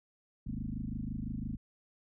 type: tone with frequency modulation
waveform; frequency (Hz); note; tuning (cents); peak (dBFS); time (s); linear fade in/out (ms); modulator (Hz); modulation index
sine; 129.5; C3; -17; -34; 0.46-1.57; 10; 25.9; 4.8
effects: none